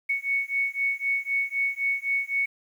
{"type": "beating tone pair", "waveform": "sine", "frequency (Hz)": [2217, 2220.9], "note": ["C#7", "C#7"], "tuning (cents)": [0, 3], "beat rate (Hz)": 3.9, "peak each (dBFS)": -27, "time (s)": [0.09, 2.46], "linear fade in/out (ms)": 10, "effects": ["9-bit"]}